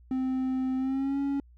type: tone with pitch glide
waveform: triangle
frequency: 260 to 278.7 Hz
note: C4 to C#4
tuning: -11 to +9 cents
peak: -24 dBFS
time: 0.11-1.4 s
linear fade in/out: 2 ms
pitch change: +120 cents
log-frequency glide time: 0.77-1.19 s
effects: added 60 Hz sine -52 dBFS peak until 1.57 s